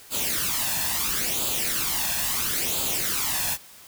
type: noise with flanger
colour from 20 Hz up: white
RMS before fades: -26 dBFS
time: 0.1-3.58 s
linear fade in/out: 50 ms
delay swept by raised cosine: 0.26 to 1.17 ms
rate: 0.74 Hz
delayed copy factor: +0.65
effects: white hiss -48 dBFS RMS until 3.87 s